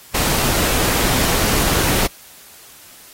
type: noise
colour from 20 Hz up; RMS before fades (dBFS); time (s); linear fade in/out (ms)
pink; -18; 0.14-2.07; 10
effects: white hiss -43 dBFS RMS until 3.13 s + AAC 48 kbps